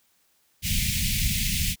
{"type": "band-stop noise", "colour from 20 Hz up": "pink", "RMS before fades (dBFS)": -25, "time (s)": [0.62, 1.76], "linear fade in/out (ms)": 50, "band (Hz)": [210, 2100], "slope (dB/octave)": 48, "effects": ["white hiss -66 dBFS RMS until 1.8 s"]}